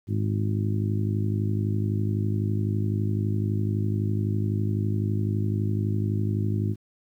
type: harmonic tone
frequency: 51.91 Hz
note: G#1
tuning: in tune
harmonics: 2 / 3 / 4 / 5 / 6 / 7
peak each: -24 / -34 / -31 / -36 / -35 / -37 dBFS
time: 0.07-6.76 s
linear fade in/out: 50 ms
effects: 10-bit